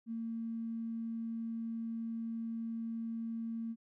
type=tone with tanh clipping; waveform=triangle; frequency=227.9 Hz; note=A#3; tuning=39 cents flat; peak=-36 dBFS; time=0.06-3.76 s; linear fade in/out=50 ms; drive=3 dB; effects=none